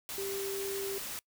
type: tone in noise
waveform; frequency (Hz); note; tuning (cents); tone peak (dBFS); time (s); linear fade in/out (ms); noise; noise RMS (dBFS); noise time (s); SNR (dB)
sine; 393.1; G4; +5; -35; 0.18-0.98; 0; white; -40; 0.09-1.19; +2
effects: noise-tail reverb RT60 0.1 s tail -24 dB re dry